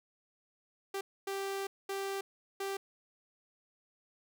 sawtooth tone bursts at uneven times, 392 Hz, G4, in tune, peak -31 dBFS, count 4, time 0.94-1.01 / 1.27-1.67 / 1.89-2.21 / 2.6-2.77 s, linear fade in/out 5 ms, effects none

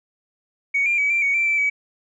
sine tone with pitch steps, 2237 / 2388 / 2278 / 2357 / 2237 / 2345 / 2328 / 2277 Hz, C#7 / D7 / C#7 / D7 / C#7 / D7 / D7 / C#7, +15 / +28 / +47 / +6 / +15 / -3 / -16 / +46 cents, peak -16 dBFS, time 0.74-1.7 s, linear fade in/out 10 ms, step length 120 ms, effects tanh soft clip ceiling -12 dBFS

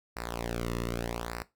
sawtooth tone with flanger, 58.4 Hz, A#1, 4 cents sharp, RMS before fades -35 dBFS, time 0.16-1.43 s, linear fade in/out 10 ms, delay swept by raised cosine 0.3 to 1.3 ms, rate 0.82 Hz, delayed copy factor -0.8, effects noise-tail reverb RT60 0.2 s tail -17 dB re dry

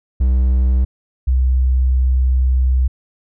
triangle / sine tone pair in turn, 63.5 / 64.02 Hz, B1 / C2, +49 / -37 cents, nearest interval unison, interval 14 cents, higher second, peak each -9 / -11 dBFS, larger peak first, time 0.2-0.85 / 1.27-2.88 s, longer second, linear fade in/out 10 ms, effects none

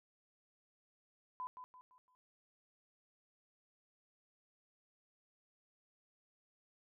sine tone with echo, 1006 Hz, B5, 32 cents sharp, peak -40 dBFS, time 1.4-1.47 s, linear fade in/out 0 ms, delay 170 ms, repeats 4, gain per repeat -8 dB, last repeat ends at 2.15 s, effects none

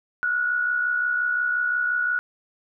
sine tone pair together, 1396 / 1461.7 Hz, F6 / F#6, -1 / -22 cents, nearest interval minor second, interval 79 cents, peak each -30 / -21 dBFS, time 0.23-2.19 s, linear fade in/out 0 ms, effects none

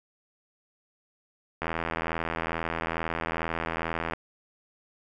click train, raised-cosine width 0.5 ms, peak -14 dBFS, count 208, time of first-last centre 1.62-4.135 s, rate 82.3 Hz, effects none

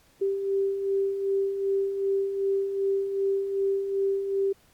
sine beating tone pair, 390.1 / 392.7 Hz, G4 / G4, -8 / +3 cents, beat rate 2.6 Hz, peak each -33 / -24 dBFS, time 0.21-4.53 s, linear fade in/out 10 ms, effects pink hiss -61 dBFS RMS until 4.73 s + Opus 48 kbps

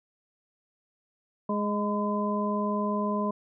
harmonic tone with a mistuned harmonic, 207.7 Hz, G#3, in tune, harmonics 1 / 2 / 3 / 5, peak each -28 / -34 / -33 / -31 dBFS, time 1.49-3.31 s, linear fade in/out 5 ms, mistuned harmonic 5, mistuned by -36 cents, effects none

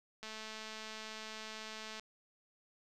click train, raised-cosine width 0.2 ms, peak -29 dBFS, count 386, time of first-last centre 0.23-1.996 s, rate 218 Hz, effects none

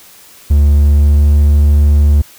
triangle tone with pitch glide, 72.4 to 73.2 Hz, D2 to D2, -24 to -5 cents, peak -3 dBFS, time 0.5-2.22 s, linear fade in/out 10 ms, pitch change +19 cents, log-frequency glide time 0.73-1.34 s, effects white hiss -40 dBFS RMS until 2.38 s

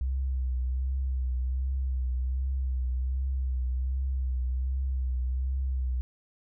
sine tone with vibrato, 64.4 Hz, C2, 27 cents flat, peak -26 dBFS, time 0.01-6.01 s, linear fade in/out 0 ms, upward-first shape triangle, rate 1.3 Hz, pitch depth 55 cents each way, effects none

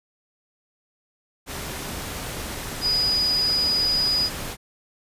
sine tone in noise, 4939 Hz, D#8, 14 cents flat, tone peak -19 dBFS, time 2.81-4.3 s, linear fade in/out 50 ms, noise pink, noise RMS -32 dBFS, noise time 1.46-4.57 s, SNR +10 dB, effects resampled to 32000 Hz

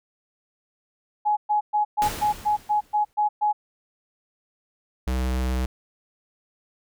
sine tone bursts, 840 Hz, G#5, 19 cents sharp, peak -18 dBFS, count 10, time 1.25-3.53 s, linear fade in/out 20 ms, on 120 ms, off 120 ms
pink noise with exponential decay, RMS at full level -28 dBFS, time 2.02-3.13 s, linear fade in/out 0 ms, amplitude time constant 240 ms
square tone, 63.7 Hz, C2, 46 cents flat, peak -23 dBFS, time 5.07-5.66 s, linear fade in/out 5 ms
effects none

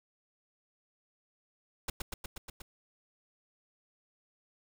pink noise with echo, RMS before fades -34 dBFS, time 1.88-1.9 s, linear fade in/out 5 ms, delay 120 ms, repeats 6, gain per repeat -2 dB, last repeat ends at 2.62 s, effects none

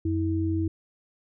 sine tone pair together, 90.72 / 323.3 Hz, F#2 / E4, -34 / -34 cents, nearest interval octave + minor seventh, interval 2200 cents, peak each -26 dBFS, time 0.05-0.68 s, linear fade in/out 5 ms, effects none

